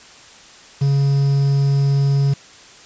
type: tone with quantisation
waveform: triangle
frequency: 139.2 Hz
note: C#3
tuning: 8 cents sharp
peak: -11 dBFS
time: 0.81-2.34 s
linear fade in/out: 10 ms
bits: 6
effects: white hiss -43 dBFS RMS until 2.85 s + resampled to 16000 Hz